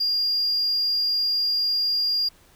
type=tone; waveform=triangle; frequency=4814 Hz; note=D8; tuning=42 cents sharp; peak=-18 dBFS; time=0-2.29 s; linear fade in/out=10 ms; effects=tanh soft clip ceiling -16 dBFS + pink hiss -56 dBFS RMS until 2.55 s